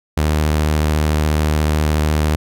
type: tone with vibrato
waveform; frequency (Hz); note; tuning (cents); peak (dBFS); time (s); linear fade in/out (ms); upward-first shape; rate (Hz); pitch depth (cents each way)
sawtooth; 76.4; D#2; -31; -10; 0.17-2.36; 5; square; 14; 17
effects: none